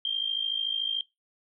sine tone with amplitude modulation, 3180 Hz, G7, 24 cents sharp, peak -23 dBFS, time 0.05-1.01 s, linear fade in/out 2 ms, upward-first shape sine, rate 53.6 Hz, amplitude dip 80%, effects noise-tail reverb RT60 0.2 s tail -20 dB re dry

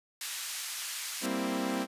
white band-pass noise, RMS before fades -38 dBFS, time 0.21-1.26 s, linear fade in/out 2 ms, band 1500 to 9700 Hz, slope 12 dB/octave
sawtooth chord, C dominant seventh, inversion second, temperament equal, 196 / 233.1 / 261.6 / 329.6 Hz, G3 / Bb3 / C4 / E4, 0 / 0 / 0 / 0 cents, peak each -33 / -33 / -29 / -34 dBFS, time 1.21-1.87 s, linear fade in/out 50 ms
effects resampled to 32000 Hz

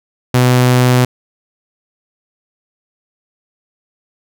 sawtooth tone, 125.3 Hz, B2, 25 cents sharp, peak -4 dBFS, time 0.34-1.05 s, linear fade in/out 5 ms, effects none

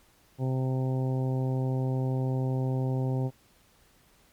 harmonic tone, 130.4 Hz, C3, 5 cents flat, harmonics 1 / 2 / 3 / 4 / 5 / 6 / 7, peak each -26 / -34 / -37 / -39 / -45 / -44 / -47 dBFS, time 0.38-3.31 s, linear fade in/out 50 ms, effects pink hiss -62 dBFS RMS until 4.32 s + MP3 96 kbps

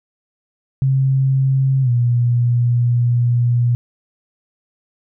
sine tone with pitch glide, 133.8 to 120.59 Hz, C3 to B2, +39 to -41 cents, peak -12 dBFS, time 0.82-3.75 s, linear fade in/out 0 ms, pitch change -180 cents, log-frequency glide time 1.82-1.9 s, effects none

